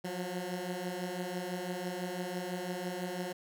15% pulse beating tone pair, 176.2 / 182.2 Hz, F3 / F#3, +16 / -26 cents, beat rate 6 Hz, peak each -34 / -31 dBFS, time 0.04-3.33 s, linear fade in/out 10 ms, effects none

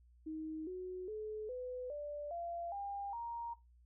sine tone with pitch steps, 314.4 / 367.5 / 429.5 / 502 / 586.7 / 685.7 / 801.4 / 936.7 Hz, D#4 / F#4 / A4 / B4 / D5 / F5 / G5 / A#5, +18 / -12 / -42 / +28 / -2 / -32 / +38 / +8 cents, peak -40 dBFS, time 0.26-3.54 s, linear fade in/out 10 ms, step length 410 ms, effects noise-tail reverb RT60 0.2 s tail -17 dB re dry + added 60 Hz sine -62 dBFS peak until 3.85 s

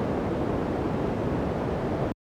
white low-pass noise, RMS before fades -27 dBFS, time 0-2.12 s, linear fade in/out 0 ms, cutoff 460 Hz, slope 12 dB/octave, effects high-pass 60 Hz 12 dB/octave

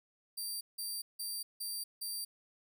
15% pulse tone bursts, 4699 Hz, D8, in tune, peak -31 dBFS, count 5, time 0.37-2.25 s, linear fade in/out 10 ms, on 240 ms, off 170 ms, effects none

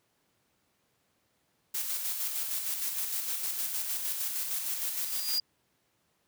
blue noise with tremolo, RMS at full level -32 dBFS, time 1.74-5.39 s, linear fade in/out 10 ms, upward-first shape square, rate 6.5 Hz, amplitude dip 35%
sine tone with exponential growth, 4838 Hz, D#8, 49 cents flat, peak -25 dBFS, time 4.89-5.4 s, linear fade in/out 2 ms, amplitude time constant 110 ms
effects pink hiss -73 dBFS RMS until 6.27 s + high-pass 100 Hz 12 dB/octave

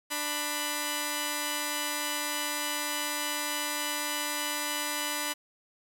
5% pulse tone pair together, 296 / 987.8 Hz, D4 / B5, +14 / 0 cents, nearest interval octave + major sixth, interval 2086 cents, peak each -22 / -20 dBFS, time 0.1-5.34 s, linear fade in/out 20 ms, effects none

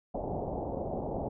white low-pass noise, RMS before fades -35 dBFS, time 0.14-1.29 s, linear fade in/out 10 ms, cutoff 790 Hz, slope 48 dB/octave, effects none

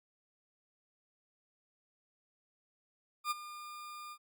40% pulse tone with ADSR envelope, 1207 Hz, D6, 47 cents sharp, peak -29 dBFS, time 3.24-4.18 s, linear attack 69 ms, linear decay 22 ms, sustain -15 dB, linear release 62 ms, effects Opus 48 kbps

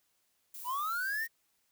violet noise, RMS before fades -45 dBFS, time 0.54-1.27 s, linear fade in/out 5 ms
triangle linear sweep, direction up, 939 to 1882 Hz, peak -30 dBFS, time 0.64-1.28 s, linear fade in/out 50 ms
effects white hiss -75 dBFS RMS until 1.71 s

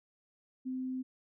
sine tone, 257.9 Hz, C4, 25 cents flat, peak -34 dBFS, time 0.65-1.03 s, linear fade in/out 20 ms, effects none

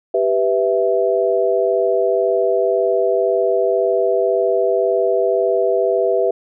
sine chord, E minor, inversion first, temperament equal, 392 / 493.9 / 659.3 Hz, G4 / B4 / E5, 0 / 0 / 0 cents, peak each -18 dBFS, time 0.14-6.31 s, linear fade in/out 5 ms, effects none

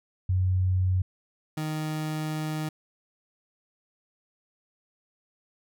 sine / 30% pulse tone pair in turn, 92.5 / 154.98 Hz, F#2 / D#3, 0 / -7 cents, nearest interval major sixth, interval 893 cents, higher second, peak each -21 / -26 dBFS, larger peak first, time 0.29-1.02 / 1.57-2.69 s, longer second, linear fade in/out 5 ms, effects none

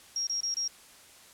sine tone bursts, 5600 Hz, F8, 4 cents sharp, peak -28 dBFS, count 4, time 0.16-0.678 s, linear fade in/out 2 ms, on 110 ms, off 26 ms, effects white hiss -54 dBFS RMS until 1.33 s + low-pass 11000 Hz 12 dB/octave

